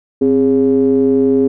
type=ring-modulated tone; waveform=triangle; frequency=73.42 Hz; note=D2; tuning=in tune; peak=-4 dBFS; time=0.21-1.48 s; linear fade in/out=10 ms; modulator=337 Hz; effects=none